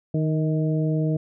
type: harmonic tone with a mistuned harmonic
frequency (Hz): 155.56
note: D#3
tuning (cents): 0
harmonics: 1 / 2 / 3 / 4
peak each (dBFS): -21 / -27 / -31 / -33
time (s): 0.14-1.17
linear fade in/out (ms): 5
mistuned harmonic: 4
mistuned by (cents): +30
effects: none